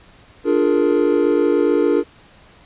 triangle chord, Bb dominant seventh, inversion first, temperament equal with one note detuned, 293.7 / 349.2 / 419.2 / 466.2 Hz, D4 / F4 / Ab4 / Bb4, 0 / 0 / +16 / 0 cents, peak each -17 dBFS, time 0.44-2.04 s, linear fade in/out 50 ms, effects pink hiss -48 dBFS RMS until 2.65 s + resampled to 8000 Hz

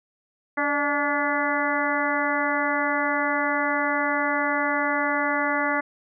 harmonic tone with a mistuned harmonic, 287.7 Hz, D4, 36 cents flat, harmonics 1 / 2 / 3 / 4 / 5 / 6 / 7, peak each -29 / -29 / -29 / -29 / -29 / -29 / -29 dBFS, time 0.57-5.81 s, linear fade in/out 10 ms, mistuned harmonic 2, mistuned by +52 cents, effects none

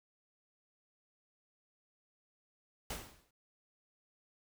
pink noise with exponential decay, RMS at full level -38 dBFS, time 2.9-3.31 s, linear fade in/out 5 ms, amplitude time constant 87 ms, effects none

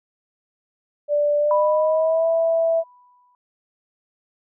sine tone with pitch glide, 587 to 658.9 Hz, D5 to E5, -1 to -1 cents, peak -16 dBFS, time 1.08-2.84 s, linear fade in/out 50 ms, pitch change +200 cents, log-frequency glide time 1.38-2.27 s
sine tone with exponential decay, 987 Hz, B5, 1 cent flat, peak -18 dBFS, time 1.51-3.35 s, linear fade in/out 1 ms, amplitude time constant 400 ms
effects none

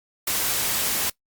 white noise, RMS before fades -24 dBFS, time 0.27-1.1 s, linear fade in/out 5 ms, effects noise-tail reverb RT60 0.1 s tail -21 dB re dry + Opus 48 kbps

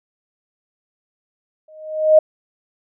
sine tone with exponential growth, 622.3 Hz, D#5, in tune, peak -4 dBFS, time 1.68-2.19 s, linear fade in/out 5 ms, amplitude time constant 110 ms, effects none

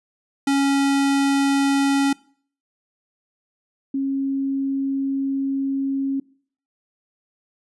square / sine tone pair in turn, 277.2 / 272.3 Hz, C#4 / C#4, 0 / -31 cents, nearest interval unison, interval 31 cents, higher first, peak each -17 / -20 dBFS, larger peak first, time 0.47-2.13 / 3.94-6.2 s, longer second, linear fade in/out 5 ms, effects noise-tail reverb RT60 0.5 s tail -23 dB re dry + resampled to 24000 Hz

